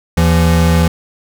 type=tone pair together; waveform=square; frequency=80.7 / 168.25 Hz; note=E2 / E3; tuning=-36 / +36 cents; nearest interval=octave + minor second; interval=1272 cents; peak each=-12 dBFS; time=0.17-0.88 s; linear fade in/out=5 ms; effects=none